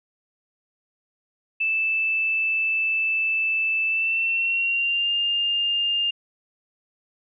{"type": "tone with pitch glide", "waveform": "sine", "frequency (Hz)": [2637, 2810], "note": ["E7", "F7"], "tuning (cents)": [0, 10], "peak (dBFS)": -20, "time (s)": [1.6, 6.11], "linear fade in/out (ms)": 10, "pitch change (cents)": 110, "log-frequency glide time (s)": [3.87, 5.11], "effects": []}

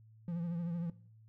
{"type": "tone with vibrato", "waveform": "triangle", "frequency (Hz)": 170.6, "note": "F3", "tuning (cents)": -40, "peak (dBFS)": -33, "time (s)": [0.28, 0.9], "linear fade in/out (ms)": 2, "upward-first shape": "triangle", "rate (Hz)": 13, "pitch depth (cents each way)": 69, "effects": ["noise-tail reverb RT60 0.5 s tail -17 dB re dry", "added 110 Hz sine -57 dBFS peak until 1.28 s"]}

